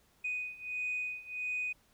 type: beating tone pair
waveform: sine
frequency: 2489 / 2490.5 Hz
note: D#7 / D#7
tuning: 0 / +1 cents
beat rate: 1.5 Hz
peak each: -38 / -36 dBFS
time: 0.24-1.73 s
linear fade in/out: 10 ms
effects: tanh soft clip ceiling -28 dBFS + pink hiss -68 dBFS RMS until 1.93 s